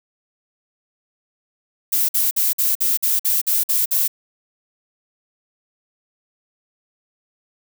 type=noise bursts; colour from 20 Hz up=violet; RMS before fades=-18 dBFS; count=10; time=1.92-4.079 s; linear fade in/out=10 ms; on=170 ms; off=51 ms; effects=none